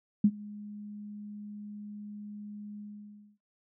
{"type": "tone with ADSR envelope", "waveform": "sine", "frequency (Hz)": 207.7, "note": "G#3", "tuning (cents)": 0, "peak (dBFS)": -16, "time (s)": [0.24, 3.38], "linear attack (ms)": 5, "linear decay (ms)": 59, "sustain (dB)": -24, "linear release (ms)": 590, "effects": ["noise-tail reverb RT60 0.3 s tail -24 dB re dry"]}